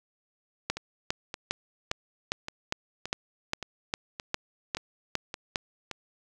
two click trains, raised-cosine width 0.2 ms, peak -10 / -18 dBFS, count 13 / 10, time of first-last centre 0.7-5.558 / 0.77-5.913 s, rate 2.47 / 1.75 Hz, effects none

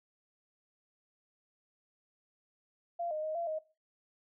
sine tone with pitch steps, 688 / 616 / 624 / 681 / 626 Hz, F5 / D#5 / D#5 / F5 / D#5, -26 / -17 / +5 / -44 / +10 cents, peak -33 dBFS, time 2.99-3.59 s, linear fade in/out 10 ms, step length 120 ms, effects noise-tail reverb RT60 0.3 s tail -19 dB re dry

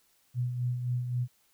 sine tone with tremolo, 123.47 Hz, B2, in tune, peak -26 dBFS, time 0.34-1.28 s, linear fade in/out 50 ms, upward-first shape sine, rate 3.8 Hz, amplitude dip 50%, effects white hiss -68 dBFS RMS until 1.53 s

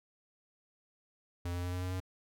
square tone with pitch steps, 87.3 / 88.31 / 89.34 / 90.38 / 91.43 / 92.49 Hz, F2 / F2 / F2 / F#2 / F#2 / F#2, 0 / +20 / +40 / -40 / -20 / 0 cents, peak -35 dBFS, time 1.45-2.002 s, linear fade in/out 5 ms, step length 92 ms, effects none

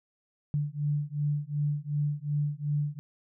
sine beating tone pair, 145.5 / 148.2 Hz, D3 / D3, -16 / +16 cents, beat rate 2.7 Hz, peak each -30 dBFS, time 0.54-2.99 s, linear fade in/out 0 ms, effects none

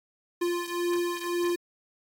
square beating tone pair, 348 / 349.9 Hz, F4 / F4, -6 / +3 cents, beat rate 1.9 Hz, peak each -29 / -32 dBFS, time 0.41-1.56 s, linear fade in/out 10 ms, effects AAC 64 kbps

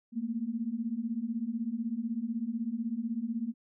sine beating tone pair, 220 / 236 Hz, A3 / A#3, 0 / +22 cents, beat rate 16 Hz, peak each -35 / -33 dBFS, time 0.12-3.54 s, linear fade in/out 50 ms, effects none

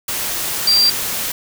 sine tone in noise, 4717 Hz, D8, 7 cents sharp, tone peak -10 dBFS, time 0.67-0.9 s, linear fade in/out 5 ms, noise white, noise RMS -22 dBFS, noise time 0.08-1.32 s, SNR +9 dB, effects none

